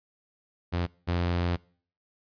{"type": "tone pair in turn", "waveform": "sawtooth", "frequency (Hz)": [87.31, 87.31], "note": ["F2", "F2"], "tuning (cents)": [0, 0], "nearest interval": "unison", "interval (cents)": 0, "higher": "neither", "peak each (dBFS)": [-22, -21], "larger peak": "second", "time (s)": [[0.72, 0.87], [1.07, 1.57]], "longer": "second", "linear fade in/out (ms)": 20, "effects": ["noise-tail reverb RT60 0.5 s tail -24 dB re dry", "resampled to 11025 Hz"]}